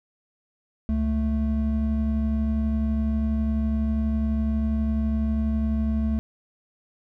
triangle tone pair together, 69.3 / 220 Hz, C#2 / A3, 0 / 0 cents, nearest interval octave + minor sixth, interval 2000 cents, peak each -22 dBFS, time 0.89-6.19 s, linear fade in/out 0 ms, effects none

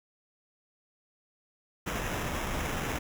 pink noise with sample-and-hold, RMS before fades -33 dBFS, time 1.86-2.99 s, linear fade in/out 10 ms, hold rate 4410 Hz, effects none

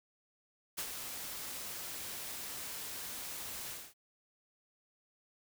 white noise with ADSR envelope, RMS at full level -37 dBFS, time 0.77-3.94 s, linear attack 18 ms, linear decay 68 ms, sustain -6 dB, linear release 230 ms, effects none

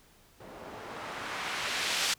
blue noise with low-pass filter sweep, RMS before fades -35 dBFS, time 0.4-2.14 s, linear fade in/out 5 ms, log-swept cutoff 430 to 4600 Hz, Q 0.75, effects pink hiss -61 dBFS RMS until 2.18 s

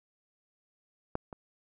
clicks, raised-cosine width 1 ms, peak -17 / -28 dBFS, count 2, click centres 1.154 / 1.328 s, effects none

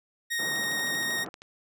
sawtooth tone with vibrato, 1864.7 Hz, A#6, in tune, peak -24 dBFS, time 0.3-1.25 s, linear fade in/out 20 ms, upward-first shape sine, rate 7.6 Hz, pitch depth 8 cents each way
pink band-pass noise, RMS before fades -40 dBFS, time 0.39-1.29 s, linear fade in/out 2 ms, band 160 to 1500 Hz, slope 24 dB/octave
click train, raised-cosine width 0.2 ms, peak -28 dBFS, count 12, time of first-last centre 0.56-1.419 s, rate 12.8 Hz
effects none

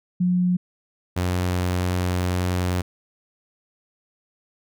sine / sawtooth tone pair in turn, 179.7 / 90.19 Hz, F3 / F#2, +50 / -44 cents, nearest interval octave, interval 1194 cents, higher first, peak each -17 dBFS, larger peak neither, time 0.2-0.57 / 1.16-2.82 s, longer second, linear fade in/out 10 ms, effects none

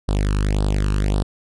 sawtooth tone with flanger, 50.4 Hz, G1, 49 cents sharp, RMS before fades -19 dBFS, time 0.08-1.23 s, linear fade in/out 10 ms, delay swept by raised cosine 0.22 to 0.74 ms, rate 1.8 Hz, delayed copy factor +0.9, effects resampled to 24000 Hz

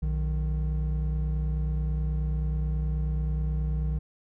triangle tone pair together, 61.1 / 153.96 Hz, B1 / D#3, -18 / -18 cents, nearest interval octave + major third, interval 1600 cents, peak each -24 / -29 dBFS, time 0.02-3.99 s, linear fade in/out 10 ms, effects none

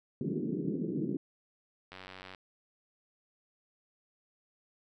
pink band-pass noise, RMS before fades -34 dBFS, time 0.21-1.17 s, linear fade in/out 2 ms, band 150 to 400 Hz, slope 48 dB/octave
click train, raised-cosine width 0.3 ms, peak -30 dBFS, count 41, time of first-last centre 1.92-2.348 s, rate 93.5 Hz
effects none

